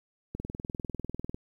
click train, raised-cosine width 3 ms, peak -22 dBFS, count 21, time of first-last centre 0.35-1.345 s, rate 20.1 Hz, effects 10-bit

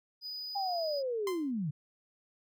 triangle tone, 4966 Hz, D#8, 4 cents flat, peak -37 dBFS, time 0.21-1.03 s, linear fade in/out 50 ms
sine linear sweep, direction down, 813 to 135.1 Hz, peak -31 dBFS, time 0.55-1.71 s, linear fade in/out 10 ms
sawtooth tone with exponential decay, 1038 Hz, C6, 14 cents flat, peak -30 dBFS, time 1.27-1.51 s, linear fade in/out 2 ms, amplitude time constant 51 ms
effects none

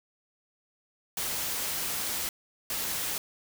white noise bursts at uneven times, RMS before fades -32 dBFS, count 2, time 1.17-2.29 / 2.7-3.18 s, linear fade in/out 2 ms, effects none

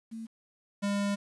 sine / square tone pair in turn, 225.3 / 201.7 Hz, A3 / G3, +41 / +50 cents, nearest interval major second, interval 191 cents, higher first, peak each -37 / -28 dBFS, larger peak second, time 0.11-0.27 / 0.82-1.16 s, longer second, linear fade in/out 20 ms, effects resampled to 24000 Hz + 10-bit

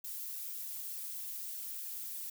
violet noise with flanger, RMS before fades -42 dBFS, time 0.04-2.3 s, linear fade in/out 5 ms, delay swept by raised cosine 1.1 to 6 ms, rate 3.3 Hz, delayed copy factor +0.85, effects none

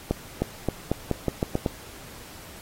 accelerating click train, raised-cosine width 2 ms, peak -9 dBFS, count 9, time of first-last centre 0.11-1.662 s, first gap 310 ms, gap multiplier 0.86, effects pink hiss -45 dBFS RMS until 2.61 s + AAC 48 kbps

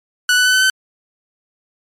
sawtooth tone with pitch steps, 1480 / 1492 / 1504.1 / 1516.3 / 1528.7 Hz, F#6 / F#6 / F#6 / F#6 / G6, 0 / +14 / +28 / +42 / -44 cents, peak -7 dBFS, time 0.29-0.7 s, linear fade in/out 2 ms, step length 82 ms, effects low-pass 11000 Hz 12 dB/octave + MP3 96 kbps

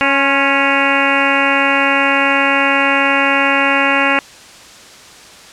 harmonic tone with a mistuned harmonic, 277.2 Hz, C#4, in tune, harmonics 1 / 2 / 3 / 4 / 5 / 6 / 7 / 8 / 9 / 10, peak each -20 / -20 / -20 / -20 / -20 / -20 / -20 / -20 / -20 / -20 dBFS, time 0.01-4.19 s, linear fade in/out 0 ms, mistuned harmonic 4, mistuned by -38 cents, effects white hiss -38 dBFS RMS until 5.52 s + low-pass 7000 Hz 12 dB/octave

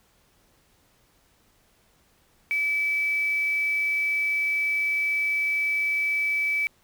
sine tone with quantisation, 2301 Hz, D7, 36 cents flat, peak -22 dBFS, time 2.51-6.67 s, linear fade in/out 0 ms, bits 7, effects pink hiss -63 dBFS RMS until 6.83 s

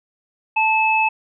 sine tone pair together, 880 / 2600 Hz, A5 / E7, 0 / -24 cents, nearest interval octave + perfect fifth, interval 1876 cents, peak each -17 dBFS, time 0.56-1.09 s, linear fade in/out 10 ms, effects none

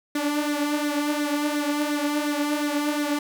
sawtooth tone with flanger, 294.1 Hz, D4, 3 cents sharp, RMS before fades -25 dBFS, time 0.15-3.19 s, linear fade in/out 5 ms, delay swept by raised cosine 0.5 to 4.4 ms, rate 2.8 Hz, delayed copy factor +0.6, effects none

